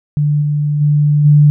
sine tone with level steps, 147.7 Hz, D3, 10 cents sharp, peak -10 / -12 / -8 / -4 dBFS, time 0.17-1.5 s, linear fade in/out 0 ms, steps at 0.41 / 0.8 / 1.24 s, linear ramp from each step 20 ms, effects none

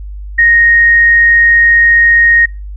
sine tone, 1864.7 Hz, A#6, in tune, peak -4 dBFS, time 0.38-2.46 s, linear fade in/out 10 ms, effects noise-tail reverb RT60 0.3 s tail -26 dB re dry + added 50 Hz sine -22 dBFS peak until 2.76 s

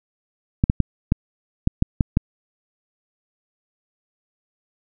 clicks, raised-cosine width 5 ms, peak -3 dBFS, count 8, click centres 0.639 / 0.699 / 0.803 / 1.121 / 1.674 / 1.824 / 2.008 / 2.171 s, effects none

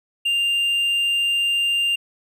triangle tone, 2794 Hz, F7, in tune, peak -16 dBFS, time 0.25-1.96 s, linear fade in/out 10 ms, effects none

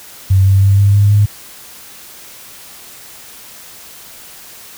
sine tone with pitch steps, 95.6 / 97.1 / 98.63 / 100.18 / 101.75 / 103.35 Hz, G2 / G2 / G2 / G2 / G#2 / G#2, -43 / -16 / +11 / +38 / -35 / -8 cents, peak -6 dBFS, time 0.3-1.26 s, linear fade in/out 10 ms, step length 160 ms, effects white hiss -36 dBFS RMS until 4.77 s

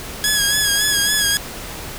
10% pulse tone with vibrato, 1668 Hz, G#6, 7 cents sharp, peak -6 dBFS, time 0.24-1.37 s, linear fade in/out 0 ms, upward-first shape sine, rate 3.6 Hz, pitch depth 44 cents each way, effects pink hiss -31 dBFS RMS until 1.98 s

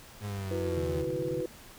35% pulse linear sweep, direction down, 104.4 to 77.4 Hz, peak -32 dBFS, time 0.2-1.05 s, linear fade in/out 50 ms
sine chord, E suspended second, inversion none, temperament equal, 329.6 / 370 / 493.9 Hz, E4 / F#4 / B4, 0 / 0 / 0 cents, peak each -36 / -35 / -33 dBFS, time 0.51-1.46 s, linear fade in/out 2 ms
sine tone bursts, 142.1 Hz, C#3, 43 cents sharp, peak -34 dBFS, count 11, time 0.77-1.404 s, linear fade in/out 0 ms, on 34 ms, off 26 ms
effects pink hiss -51 dBFS RMS until 1.78 s

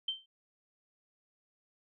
sine tone with exponential decay, 3119 Hz, G7, 9 cents flat, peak -28 dBFS, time 0.08-0.26 s, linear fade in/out 5 ms, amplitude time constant 38 ms, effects none

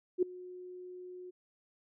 sine tone with ADSR envelope, 362.8 Hz, F#4, 34 cents flat, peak -22 dBFS, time 0.18-1.31 s, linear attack 45 ms, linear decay 5 ms, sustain -22 dB, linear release 16 ms, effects none

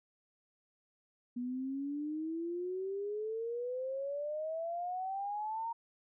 sine exponential sweep, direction up, 241.6 to 932.3 Hz, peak -35 dBFS, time 1.36-5.73 s, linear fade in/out 10 ms, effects none

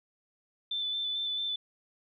sine tone with vibrato, 3520 Hz, A7, in tune, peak -30 dBFS, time 0.71-1.56 s, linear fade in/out 5 ms, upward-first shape square, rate 4.5 Hz, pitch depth 15 cents each way, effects none

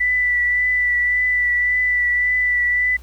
sine tone with vibrato, 1975.5 Hz, B6, in tune, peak -15 dBFS, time 0-2.97 s, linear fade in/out 10 ms, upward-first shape triangle, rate 1.8 Hz, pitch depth 21 cents each way, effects added 60 Hz sine -37 dBFS peak until 3.02 s + pink hiss -51 dBFS RMS until 3.02 s

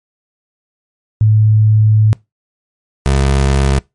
sine / 25% pulse tone pair in turn, 107.9 / 68.21 Hz, A2 / C#2, -33 / -27 cents, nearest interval minor sixth, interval 794 cents, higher first, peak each -6 dBFS, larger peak neither, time 1.21-2.13 / 3.06-3.79 s, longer first, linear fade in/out 0 ms, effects noise-tail reverb RT60 0.2 s tail -23 dB re dry + MP3 48 kbps

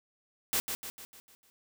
white noise with echo, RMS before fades -29 dBFS, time 0.53-0.6 s, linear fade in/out 0 ms, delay 150 ms, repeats 6, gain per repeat -6 dB, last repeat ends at 1.5 s, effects none

